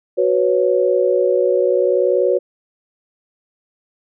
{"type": "chord", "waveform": "sine", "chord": "F# suspended fourth", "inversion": "none", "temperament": "equal", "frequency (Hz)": [370, 493.9, 554.4], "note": ["F#4", "B4", "C#5"], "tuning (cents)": [0, 0, 0], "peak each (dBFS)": -17, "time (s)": [0.17, 2.39], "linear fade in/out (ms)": 20, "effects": []}